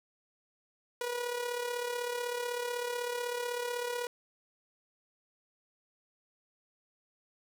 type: tone with amplitude modulation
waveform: sawtooth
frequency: 485 Hz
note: B4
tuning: 31 cents flat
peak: -27 dBFS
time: 1.01-4.07 s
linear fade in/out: 2 ms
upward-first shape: sine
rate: 36 Hz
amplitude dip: 55%
effects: none